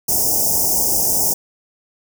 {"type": "band-stop noise", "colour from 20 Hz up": "white", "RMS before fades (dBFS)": -17, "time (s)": [0.08, 1.34], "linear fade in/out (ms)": 10, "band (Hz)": [910, 5100], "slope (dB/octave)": 96, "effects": []}